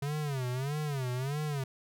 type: tone with vibrato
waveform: square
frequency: 137.5 Hz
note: C#3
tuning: 14 cents flat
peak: -32 dBFS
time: 0.02-1.64 s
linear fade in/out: 5 ms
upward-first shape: sine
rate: 1.6 Hz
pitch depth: 180 cents each way
effects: none